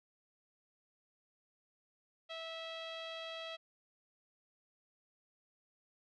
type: tone with low-pass filter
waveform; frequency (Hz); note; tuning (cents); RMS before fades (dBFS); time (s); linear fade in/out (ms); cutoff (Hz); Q
sawtooth; 653; E5; -17; -45; 2.29-3.57; 20; 3500; 4.8
effects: none